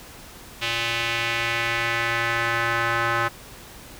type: tone with band-pass filter sweep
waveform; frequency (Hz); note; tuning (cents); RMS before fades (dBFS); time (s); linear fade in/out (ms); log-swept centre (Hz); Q
square; 116.54; A#2; 0; -24; 0.61-3.29; 20; 2900 to 1400; 2
effects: pink hiss -43 dBFS RMS until 3.99 s